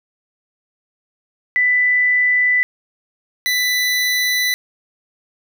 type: tone pair in turn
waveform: sine / 25% pulse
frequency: 1989 / 1989 Hz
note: B6 / B6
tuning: +12 / +12 cents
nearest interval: unison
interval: 0 cents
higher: neither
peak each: -12 dBFS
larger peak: neither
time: 1.56-2.63 / 3.46-4.54 s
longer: second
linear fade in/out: 0 ms
effects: none